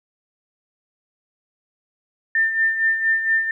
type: tone with tremolo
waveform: sine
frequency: 1796 Hz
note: A6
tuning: 35 cents sharp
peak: -14 dBFS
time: 2.35-3.51 s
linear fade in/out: 2 ms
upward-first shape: sine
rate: 4.3 Hz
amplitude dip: 60%
effects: none